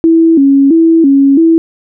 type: tone with vibrato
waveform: sine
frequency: 300.9 Hz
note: D4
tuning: 42 cents sharp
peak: -3 dBFS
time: 0.04-1.58 s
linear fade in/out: 0 ms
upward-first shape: square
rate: 1.5 Hz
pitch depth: 150 cents each way
effects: none